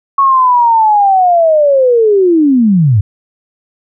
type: linear sweep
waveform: sine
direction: down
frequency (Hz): 1111 to 92.5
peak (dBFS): -5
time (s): 0.18-3.01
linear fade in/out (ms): 5
effects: none